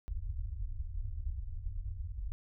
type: low-pass noise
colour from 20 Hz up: pink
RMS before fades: -38 dBFS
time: 0.08-2.32 s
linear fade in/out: 0 ms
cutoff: 100 Hz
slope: 96 dB/octave
effects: none